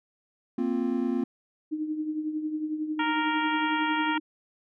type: chord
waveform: triangle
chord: Bb suspended second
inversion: none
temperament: just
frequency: 233.1 / 262.2 / 349.6 Hz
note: Bb3 / C4 / F4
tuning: 0 / +4 / +2 cents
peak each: -27 / -26 / -29 dBFS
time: 0.58-1.24 s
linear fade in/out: 5 ms
type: tone with tremolo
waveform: sine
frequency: 308.2 Hz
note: D#4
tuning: 16 cents flat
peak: -25 dBFS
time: 1.71-4.2 s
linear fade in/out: 20 ms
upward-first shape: triangle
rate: 11 Hz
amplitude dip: 65%
type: harmonic tone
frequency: 466.2 Hz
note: A#4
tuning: in tune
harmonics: 2 / 3 / 4 / 5 / 6 / 7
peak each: -28 / -32 / -34 / -36 / -38 / -39 dBFS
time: 2.99-4.18 s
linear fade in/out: 5 ms
effects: none